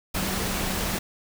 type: tone in noise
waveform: sine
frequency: 190.8 Hz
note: G3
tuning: 47 cents flat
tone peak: -33 dBFS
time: 0.14-0.99 s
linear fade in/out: 10 ms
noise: pink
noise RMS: -28 dBFS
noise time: 0.14-0.99 s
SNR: -8 dB
effects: none